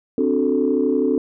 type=chord; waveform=sine; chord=D dominant seventh; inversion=third; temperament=equal; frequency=261.6 / 293.7 / 370 / 440 Hz; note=C4 / D4 / F#4 / A4; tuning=0 / 0 / 0 / 0 cents; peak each=-20 / -21 / -23 / -20 dBFS; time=0.18-1.18 s; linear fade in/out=2 ms; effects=tanh soft clip ceiling -7 dBFS